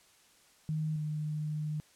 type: tone pair in turn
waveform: sine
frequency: 155.56 / 152.27 Hz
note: D#3 / D#3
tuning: 0 / -37 cents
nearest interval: unison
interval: 37 cents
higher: first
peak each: -30 / -32 dBFS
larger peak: first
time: 0.69-0.96 / 0.96-1.8 s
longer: second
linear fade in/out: 0 ms
effects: white hiss -63 dBFS RMS until 1.95 s + low-pass 10000 Hz 12 dB/octave